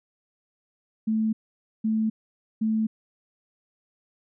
sine tone bursts, 219.5 Hz, A3, 4 cents flat, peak -21 dBFS, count 3, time 1.07-2.87 s, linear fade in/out 10 ms, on 260 ms, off 510 ms, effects none

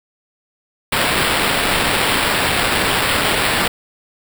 violet noise with sample-and-hold, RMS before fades -17 dBFS, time 0.92-3.68 s, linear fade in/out 5 ms, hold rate 6300 Hz, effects none

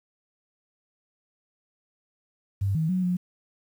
sine tone with pitch steps, 98.5 / 159.5 / 184.4 / 179.5 Hz, G2 / D#3 / F#3 / F3, +9 / +43 / -6 / +48 cents, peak -22 dBFS, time 2.61-3.17 s, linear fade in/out 10 ms, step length 140 ms, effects 9-bit

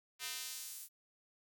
square tone with high-pass filter sweep, 140.1 Hz, C#3, 19 cents sharp, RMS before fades -45 dBFS, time 0.19-0.89 s, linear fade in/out 50 ms, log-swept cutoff 2400 to 11000 Hz, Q 0.76, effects none

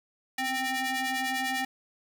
sawtooth ring-modulated tone, 526 Hz, C5, 9 cents sharp, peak -21 dBFS, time 0.38-1.65 s, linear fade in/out 5 ms, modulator 1310 Hz, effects none

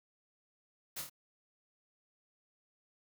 white noise with echo, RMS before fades -41 dBFS, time 0.96-1.02 s, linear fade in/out 10 ms, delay 26 ms, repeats 3, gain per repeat -4 dB, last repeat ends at 1.098 s, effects none

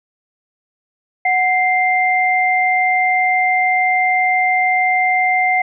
sine tone pair together, 740 / 2093 Hz, F#5 / C7, 0 / 0 cents, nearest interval octave + tritone, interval 1800 cents, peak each -15 dBFS, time 1.25-5.62 s, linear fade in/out 5 ms, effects none

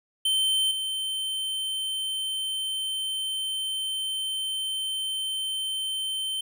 square tone with level steps, 3097 Hz, G7, 22 cents flat, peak -22 / -28 dBFS, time 0.25-6.41 s, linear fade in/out 5 ms, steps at 0.71 s, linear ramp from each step 2 ms, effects none

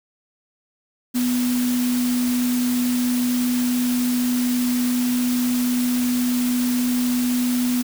sine tone in noise, 246.9 Hz, B3, in tune, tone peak -18 dBFS, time 1.14-7.83 s, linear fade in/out 20 ms, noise white, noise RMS -30 dBFS, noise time 1.14-7.83 s, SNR +9 dB, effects none

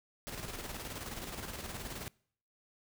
pink noise with tremolo, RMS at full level -41 dBFS, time 0.27-2.08 s, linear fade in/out 0 ms, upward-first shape square, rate 19 Hz, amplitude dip 45%, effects noise-tail reverb RT60 0.6 s tail -25 dB re dry

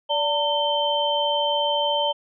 sine tone cluster, 580 / 903 / 3107 Hz, D5 / A5 / G7, -22 / +45 / -16 cents, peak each -24 / -24 / -24 dBFS, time 0.09-2.13 s, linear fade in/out 20 ms, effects none

